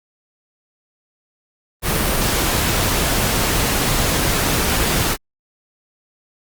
pink noise, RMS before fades -18 dBFS, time 1.82-5.17 s, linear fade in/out 50 ms, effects Opus 32 kbps

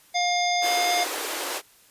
harmonic tone, 709 Hz, F5, 26 cents sharp, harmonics 1 / 3 / 5 / 7 / 9, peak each -23 / -28 / -30 / -31 / -33 dBFS, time 0.14-1.05 s, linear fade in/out 20 ms
pink high-pass noise, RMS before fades -30 dBFS, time 0.61-1.62 s, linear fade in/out 50 ms, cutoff 320 Hz, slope 48 dB/octave
effects white hiss -56 dBFS RMS until 1.9 s + resampled to 32000 Hz

